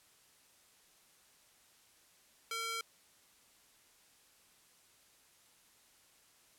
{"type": "tone with high-pass filter", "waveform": "square", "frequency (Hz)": 455.2, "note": "A#4", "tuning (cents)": -41, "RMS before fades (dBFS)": -39, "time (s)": [2.51, 2.81], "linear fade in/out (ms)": 2, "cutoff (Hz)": 1500, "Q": 0.85, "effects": ["white hiss -66 dBFS RMS until 6.58 s", "low-pass 12000 Hz 12 dB/octave"]}